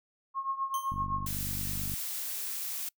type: tone with tremolo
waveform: sine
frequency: 1081 Hz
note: C#6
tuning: 44 cents flat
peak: -27 dBFS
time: 0.34-1.27 s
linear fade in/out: 50 ms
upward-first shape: triangle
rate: 7.8 Hz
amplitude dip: 85%
type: tone with exponential decay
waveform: 10% pulse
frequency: 3138 Hz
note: G7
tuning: 1 cent sharp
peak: -28 dBFS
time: 0.74-1.06 s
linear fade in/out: 1 ms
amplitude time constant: 69 ms
type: click train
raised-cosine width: 5 ms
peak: -27 dBFS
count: 51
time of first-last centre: 0.92-1.938 s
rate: 49.1 Hz
type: noise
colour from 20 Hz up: blue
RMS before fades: -36 dBFS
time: 1.26-2.89 s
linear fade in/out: 5 ms
effects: noise-tail reverb RT60 0.1 s tail -25 dB re dry